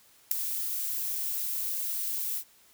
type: noise with ADSR envelope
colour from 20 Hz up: violet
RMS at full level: -18 dBFS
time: 0.31-2.44 s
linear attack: 5 ms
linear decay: 3 ms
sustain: -14 dB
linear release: 69 ms
effects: white hiss -60 dBFS RMS until 2.73 s